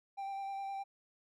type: tone with vibrato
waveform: triangle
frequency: 786 Hz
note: G5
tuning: 4 cents sharp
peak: -36 dBFS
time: 0.17-0.84 s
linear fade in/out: 20 ms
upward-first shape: square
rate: 9.7 Hz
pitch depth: 12 cents each way
effects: none